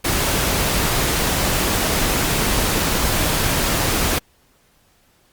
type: noise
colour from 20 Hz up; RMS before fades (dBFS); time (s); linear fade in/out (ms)
pink; -19; 0.04-4.19; 10
effects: pink hiss -58 dBFS RMS until 5.32 s + Opus 48 kbps